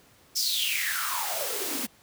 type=noise with high-pass filter sweep; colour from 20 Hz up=white; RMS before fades=-29 dBFS; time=0.35-1.87 s; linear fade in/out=20 ms; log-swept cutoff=5500 to 220 Hz; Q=8.1; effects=pink hiss -58 dBFS RMS until 2.02 s + high-pass 60 Hz 12 dB/octave